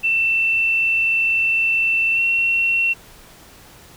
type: tone with pitch glide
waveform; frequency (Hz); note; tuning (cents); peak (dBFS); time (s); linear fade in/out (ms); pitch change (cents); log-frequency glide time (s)
sine; 2679 to 2720; E7 to F7; +27 to -46; -15; 0.03-2.94; 20; +27; 2.13-2.21
effects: pink hiss -45 dBFS RMS until 3.96 s